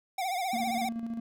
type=tone with vibrato; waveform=square; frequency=740 Hz; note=F#5; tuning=in tune; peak=-30 dBFS; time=0.18-0.89 s; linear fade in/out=5 ms; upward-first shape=triangle; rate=15 Hz; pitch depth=120 cents each way
type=tone with tremolo; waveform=triangle; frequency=230 Hz; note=A#3; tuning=23 cents flat; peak=-29 dBFS; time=0.53-1.2 s; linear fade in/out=5 ms; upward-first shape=square; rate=14 Hz; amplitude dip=45%
effects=none